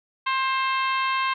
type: harmonic tone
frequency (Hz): 529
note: C5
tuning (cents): +19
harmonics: 2 / 3 / 4 / 5 / 6 / 7 / 8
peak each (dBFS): -23 / -31 / -31 / -31 / -35 / -40 / -40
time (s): 0.26-1.34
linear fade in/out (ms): 10
effects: none